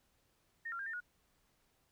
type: tone with pitch steps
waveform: sine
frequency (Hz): 1839 / 1379 / 1601 / 1803 / 1451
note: A#6 / F6 / G6 / A6 / F#6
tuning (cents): -24 / -22 / +36 / +42 / -34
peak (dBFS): -39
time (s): 0.65-1.005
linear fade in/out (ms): 10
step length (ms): 71
effects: pink hiss -75 dBFS RMS until 1.91 s